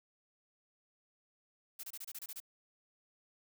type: noise bursts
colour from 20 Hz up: blue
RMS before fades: -45 dBFS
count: 9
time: 1.79-2.402 s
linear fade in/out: 5 ms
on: 44 ms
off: 27 ms
effects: none